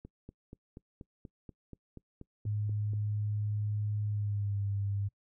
click train, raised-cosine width 3 ms, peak -33 dBFS, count 13, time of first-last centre 0.05-2.935 s, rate 4.16 Hz
sine tone with pitch glide, 104.8 to 100.13 Hz, G#2 to G2, +16 to +37 cents, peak -30 dBFS, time 2.45-5.09 s, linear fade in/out 20 ms, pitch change -79 cents, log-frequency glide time 4.06-4.63 s
effects noise-tail reverb RT60 0.1 s tail -23 dB re dry

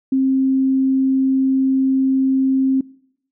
sine tone, 265.5 Hz, C4, 25 cents sharp, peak -13 dBFS, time 0.12-2.81 s, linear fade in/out 5 ms, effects noise-tail reverb RT60 0.7 s tail -23 dB re dry

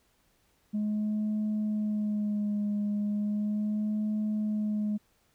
sine tone with vibrato, 209.8 Hz, G#3, 18 cents sharp, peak -25 dBFS, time 0.73-4.98 s, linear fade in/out 20 ms, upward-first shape sine, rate 0.36 Hz, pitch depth 27 cents each way, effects tanh soft clip ceiling -25 dBFS + pink hiss -69 dBFS RMS until 5.34 s

